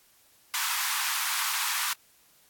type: high-pass noise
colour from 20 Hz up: pink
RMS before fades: -29 dBFS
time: 0.54-1.93 s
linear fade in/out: 0 ms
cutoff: 920 Hz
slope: 48 dB/octave
effects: white hiss -61 dBFS RMS until 2.49 s + AAC 64 kbps